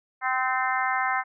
harmonic tone with a mistuned harmonic, 258.1 Hz, C4, 23 cents flat, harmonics 3 / 4 / 5 / 6 / 7 / 8, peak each -28 / -29 / -30 / -31 / -31 / -32 dBFS, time 0.21-1.24 s, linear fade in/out 50 ms, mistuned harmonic 8, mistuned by +18 cents, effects none

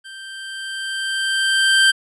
25% pulse tone with level ramp, 1568 Hz, G6, in tune, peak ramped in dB -31 to -6 dBFS, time 0.04-1.92 s, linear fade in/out 20 ms, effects resampled to 22050 Hz

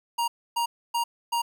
square tone bursts, 940 Hz, A#5, 14 cents sharp, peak -24 dBFS, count 4, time 0.18-1.42 s, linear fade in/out 10 ms, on 100 ms, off 280 ms, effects none

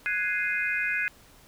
sine chord, Ab dominant seventh, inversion third, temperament equal, 1480 / 1661.2 / 2093 / 2489 Hz, Gb6 / Ab6 / C7 / Eb7, 0 / 0 / 0 / 0 cents, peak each -32 / -30 / -31 / -30 dBFS, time 0.06-1.08 s, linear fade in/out 0 ms, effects pink hiss -55 dBFS RMS until 1.47 s

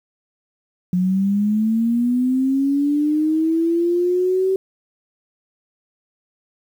sine linear sweep, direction up, 178.4 to 383.8 Hz, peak -15 dBFS, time 0.93-4.56 s, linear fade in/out 2 ms, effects 8-bit

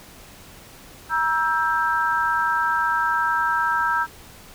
sine chord, E diminished, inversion second, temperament just, 949.3 / 1318.5 / 1582.2 Hz, Bb5 / E6 / G6, +31 / 0 / +16 cents, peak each -23 dBFS, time 1.09-4.07 s, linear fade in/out 50 ms, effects pink hiss -45 dBFS RMS until 4.54 s

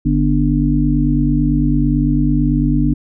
harmonic tone with a mistuned harmonic, 49 Hz, G1, in tune, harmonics 1 / 3 / 5 / 6, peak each -17 / -17 / -17 / -17 dBFS, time 0.05-2.94 s, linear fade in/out 10 ms, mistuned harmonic 1, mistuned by -16 cents, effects none

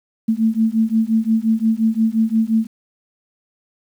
sine beating tone pair, 220 / 225.7 Hz, A3 / A3, 0 / +44 cents, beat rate 5.7 Hz, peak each -17 dBFS, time 0.28-2.67 s, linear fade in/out 10 ms, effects 8-bit

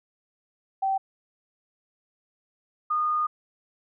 sine tone pair in turn, 774 / 1225.5 Hz, G5 / D#6, -22 / -27 cents, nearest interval minor sixth, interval 795 cents, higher second, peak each -22 dBFS, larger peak neither, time 0.82-0.98 / 2.9-3.27 s, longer second, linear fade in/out 10 ms, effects none

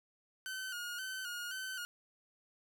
sawtooth tone with vibrato, 1480 Hz, F#6, in tune, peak -36 dBFS, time 0.46-1.85 s, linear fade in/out 0 ms, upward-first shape square, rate 1.9 Hz, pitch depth 56 cents each way, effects none

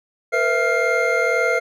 triangle tone cluster, 466 / 508 / 663 / 1394 / 2116 Hz, A#4 / B4 / E5 / F6 / C7, -1 / +49 / +10 / -4 / +19 cents, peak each -21 dBFS, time 0.32-1.6 s, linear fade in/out 20 ms, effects none

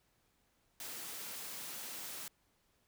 white high-pass noise, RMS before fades -45 dBFS, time 0.8-2.28 s, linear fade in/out 2 ms, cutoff 120 Hz, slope 12 dB/octave, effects pink hiss -75 dBFS RMS until 2.87 s

